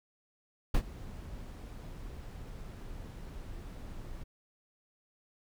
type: noise with ADSR envelope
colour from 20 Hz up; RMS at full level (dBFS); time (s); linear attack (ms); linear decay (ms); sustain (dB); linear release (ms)
brown; -25; 0.74-4.24; 8; 68; -19; 14
effects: none